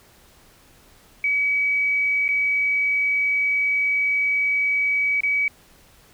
sine tone with dropouts, 2275 Hz, C#7, 44 cents sharp, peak -18 dBFS, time 1.24-5.48 s, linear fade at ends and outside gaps 2 ms, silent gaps 2.281-2.288 / 5.206-5.234 s, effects pink hiss -53 dBFS RMS until 6.13 s

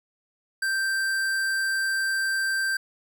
sine tone with hard clipping, 1568 Hz, G6, in tune, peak -25 dBFS, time 0.62-2.77 s, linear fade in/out 5 ms, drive 15 dB, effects none

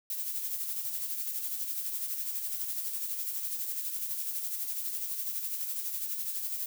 violet noise with tremolo, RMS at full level -33 dBFS, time 0.1-6.66 s, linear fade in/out 2 ms, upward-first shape sine, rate 12 Hz, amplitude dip 45%, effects none

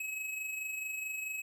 square tone with amplitude modulation, 2562 Hz, E7, 50 cents flat, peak -35 dBFS, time 0-1.42 s, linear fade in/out 5 ms, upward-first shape sine, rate 24.6 Hz, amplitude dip 45%, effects none

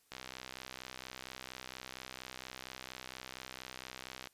click train, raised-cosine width 0.2 ms, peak -26 dBFS, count 268, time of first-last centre 0.12-4.272 s, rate 64.3 Hz, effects white hiss -71 dBFS RMS until 4.33 s + resampled to 32000 Hz

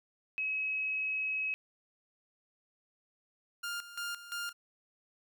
sine tone, 2559 Hz, D#7, 48 cents sharp, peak -31 dBFS, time 0.38-1.54 s, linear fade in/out 0 ms
sawtooth tone with tremolo, 1404 Hz, F6, 9 cents sharp, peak -32 dBFS, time 3.63-4.53 s, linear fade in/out 10 ms, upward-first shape square, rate 2.9 Hz, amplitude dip 75%
effects none

